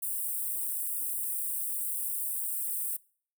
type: high-pass noise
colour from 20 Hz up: white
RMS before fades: -33 dBFS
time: 0.02-2.97 s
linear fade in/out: 10 ms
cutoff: 8200 Hz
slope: 96 dB/octave
effects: noise-tail reverb RT60 0.5 s tail -24 dB re dry